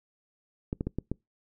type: clicks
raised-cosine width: 3 ms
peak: -17 dBFS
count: 5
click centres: 0.729 / 0.809 / 0.87 / 0.986 / 1.116 s
effects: noise-tail reverb RT60 0.2 s tail -26 dB re dry